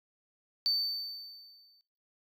triangle tone with exponential decay, 4554 Hz, C#8, 46 cents sharp, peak -22 dBFS, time 0.66-1.81 s, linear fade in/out 0 ms, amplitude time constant 250 ms, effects noise-tail reverb RT60 0.8 s tail -25 dB re dry + tanh soft clip ceiling -22 dBFS

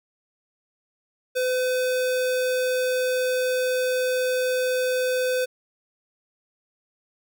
square tone, 507 Hz, B4, 45 cents sharp, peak -22 dBFS, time 1.35-5.46 s, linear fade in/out 20 ms, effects none

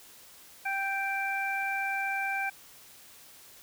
harmonic tone, 784 Hz, G5, in tune, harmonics 1 / 2 / 3, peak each -33 / -33 / -33 dBFS, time 0.65-2.5 s, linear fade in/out 10 ms, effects white hiss -53 dBFS RMS until 3.62 s

